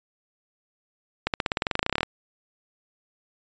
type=accelerating click train; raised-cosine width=0.3 ms; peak=-7 dBFS; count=19; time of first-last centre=1.27-2.031 s; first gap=68 ms; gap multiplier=0.94; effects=resampled to 16000 Hz